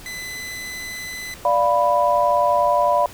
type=tone; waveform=sawtooth; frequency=2012 Hz; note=B6; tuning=32 cents sharp; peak=-26 dBFS; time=0.06-1.34 s; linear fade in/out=0 ms
type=chord; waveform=sine; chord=B diminished; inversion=first; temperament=equal; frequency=587.3 / 698.5 / 987.8 Hz; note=D5 / F5 / B5; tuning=0 / 0 / 0 cents; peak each=-19 / -20 / -18 dBFS; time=1.45-3.06 s; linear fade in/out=2 ms
effects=pink hiss -41 dBFS RMS until 3.13 s